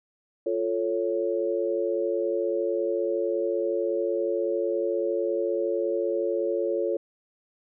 sine chord, F augmented, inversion none, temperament equal, 349.2 / 440 / 554.4 Hz, F4 / A4 / C#5, 0 / 0 / 0 cents, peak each -28 dBFS, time 0.46-6.97 s, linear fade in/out 5 ms, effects none

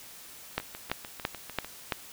two click trains, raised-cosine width 0.3 ms, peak -11 / -23 dBFS, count 5 / 8, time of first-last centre 0.58-1.922 / 0.6-1.646 s, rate 2.98 / 6.69 Hz, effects white hiss -48 dBFS RMS until 2.12 s

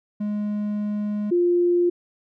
triangle / sine tone pair in turn, 208.4 / 350.5 Hz, G#3 / F4, +6 / +6 cents, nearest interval major sixth, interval 900 cents, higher second, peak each -21 / -16 dBFS, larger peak second, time 0.2-1.31 / 1.31-1.9 s, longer first, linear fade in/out 10 ms, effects none

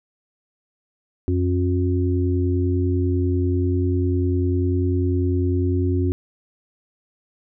harmonic tone, 90.1 Hz, F#2, 45 cents flat, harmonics 1 / 3 / 4, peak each -19 / -24 / -25 dBFS, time 1.28-6.12 s, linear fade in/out 0 ms, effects none

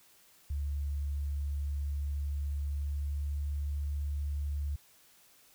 sine tone with pitch glide, 71.5 to 72.21 Hz, D2 to D2, -46 to -29 cents, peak -31 dBFS, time 0.5-4.76 s, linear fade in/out 5 ms, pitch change +17 cents, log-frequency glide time 2.68-3.31 s, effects white hiss -62 dBFS RMS until 5.54 s

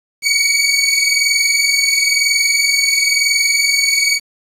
20% pulse tone pair together, 2240 / 2261 Hz, C#7 / C#7, +18 / +34 cents, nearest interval unison, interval 16 cents, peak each -10 dBFS, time 0.22-4.2 s, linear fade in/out 50 ms, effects resampled to 32000 Hz + 7-bit

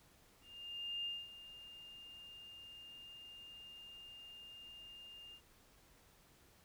sine tone with ADSR envelope, 2811 Hz, F7, 11 cents sharp, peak -38 dBFS, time 0.41-5.41 s, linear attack 640 ms, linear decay 220 ms, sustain -14 dB, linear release 71 ms, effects pink hiss -67 dBFS RMS until 6.64 s

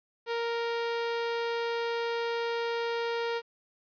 sawtooth tone, 466.2 Hz, A#4, in tune, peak -25 dBFS, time 0.26-3.42 s, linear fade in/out 50 ms, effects resampled to 11025 Hz + 10-bit

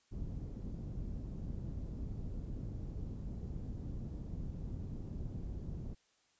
pink low-pass noise, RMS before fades -42 dBFS, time 0.11-5.95 s, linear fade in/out 20 ms, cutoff 210 Hz, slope 12 dB/octave, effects white hiss -73 dBFS RMS until 6.39 s + resampled to 16000 Hz

